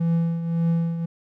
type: tone with tremolo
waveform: triangle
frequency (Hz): 167.1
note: E3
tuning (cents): +24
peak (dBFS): -15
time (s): 0-1.06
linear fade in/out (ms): 10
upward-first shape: triangle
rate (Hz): 1.8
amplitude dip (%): 65
effects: none